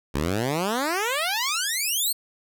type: exponential sweep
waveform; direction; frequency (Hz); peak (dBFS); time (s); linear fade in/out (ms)
10% pulse; up; 65.6 to 4435; -15; 0.14-2.13; 10
effects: none